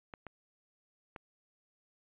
clicks, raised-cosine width 0.5 ms, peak -29 dBFS, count 3, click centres 0.138 / 0.267 / 1.162 s, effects resampled to 8000 Hz

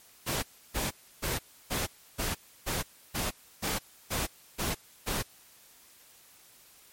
pink noise bursts, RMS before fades -31 dBFS, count 11, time 0.26-5.23 s, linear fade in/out 20 ms, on 170 ms, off 310 ms, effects white hiss -57 dBFS RMS until 6.92 s + MP3 64 kbps

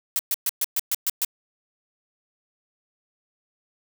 blue noise bursts, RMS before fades -23 dBFS, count 8, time 0.16-1.248 s, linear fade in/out 0 ms, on 31 ms, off 120 ms, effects none

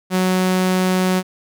sawtooth tone, 185 Hz, F#3, in tune, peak -11 dBFS, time 0.1-1.23 s, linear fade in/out 50 ms, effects none

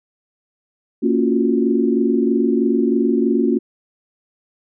sine chord, Gb major seventh, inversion first, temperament just, 231.2 / 277.5 / 346.9 / 370 Hz, Bb3 / Db4 / F4 / Gb4, -14 / +2 / -12 / 0 cents, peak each -18 / -19 / -20 / -21 dBFS, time 1.02-3.59 s, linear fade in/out 20 ms, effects none

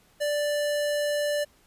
square tone, 587.3 Hz, D5, in tune, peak -25 dBFS, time 0.2-1.45 s, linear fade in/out 20 ms, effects pink hiss -61 dBFS RMS until 1.66 s + resampled to 32000 Hz

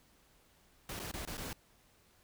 pink noise with dropouts, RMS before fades -42 dBFS, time 0.89-1.53 s, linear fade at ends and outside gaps 2 ms, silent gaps 0.993-0.998 / 1.115-1.138 / 1.252-1.274 / 1.372-1.378 s, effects pink hiss -67 dBFS RMS until 2.23 s

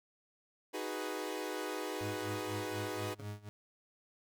sawtooth chord, G# minor seventh, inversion second, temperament equal, 311.1 / 370 / 415.3 / 493.9 Hz, D#4 / F#4 / G#4 / B4, 0 / 0 / 0 / 0 cents, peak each -39 dBFS, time 0.73-3.15 s, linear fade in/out 20 ms
40% pulse tone with tremolo, 103.83 Hz, G#2, in tune, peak -38 dBFS, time 2.01-3.49 s, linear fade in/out 0 ms, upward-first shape sine, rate 4.1 Hz, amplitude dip 90%
15% pulse tone with exponential decay, 138.6 Hz, C#3, in tune, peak -38 dBFS, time 3.19-3.31 s, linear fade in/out 5 ms, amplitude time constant 24 ms
effects none

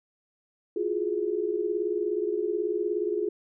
sine tone cluster, 342.8 / 361.8 / 419.3 Hz, F4 / F#4 / G#4, -32 / -39 / +17 cents, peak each -32 / -30 / -28 dBFS, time 0.76-3.29 s, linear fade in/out 5 ms, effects none

